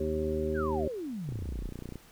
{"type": "harmonic tone", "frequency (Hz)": 77.78, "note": "D#2", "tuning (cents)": 0, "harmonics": [1, 2, 3, 4, 5, 7], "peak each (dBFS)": [-35, -42, -36, -40, -31, -37], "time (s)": [0, 0.88], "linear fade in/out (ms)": 5}
{"type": "exponential sweep", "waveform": "sine", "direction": "down", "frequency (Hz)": [1694, 32.7], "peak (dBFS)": -34, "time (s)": [0.54, 1.72], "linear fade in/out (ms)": 50}
{"type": "click train", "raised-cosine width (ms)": 3, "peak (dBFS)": -27, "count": 21, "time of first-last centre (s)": [1.29, 1.957], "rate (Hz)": 30}
{"effects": ["pink hiss -57 dBFS RMS until 2.11 s"]}